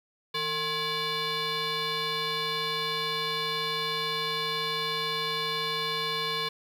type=tone with frequency modulation; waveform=sine; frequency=2298 Hz; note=D7; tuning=38 cents flat; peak=-25 dBFS; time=0.34-6.49 s; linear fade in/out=10 ms; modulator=615 Hz; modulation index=3.2; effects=tanh soft clip ceiling -26 dBFS + 9-bit